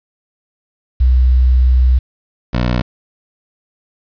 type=tone pair in turn; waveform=sine / 15% pulse; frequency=63.1 / 60.66 Hz; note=B1 / B1; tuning=+38 / -30 cents; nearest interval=minor second; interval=68 cents; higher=first; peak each=-7 dBFS; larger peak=neither; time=1-1.99 / 2.53-2.82 s; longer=first; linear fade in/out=10 ms; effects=resampled to 11025 Hz + 7-bit